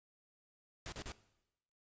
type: noise bursts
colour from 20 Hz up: pink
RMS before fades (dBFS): -45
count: 3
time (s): 0.86-1.12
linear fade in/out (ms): 0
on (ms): 62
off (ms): 37
effects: noise-tail reverb RT60 0.9 s tail -18 dB re dry + resampled to 16000 Hz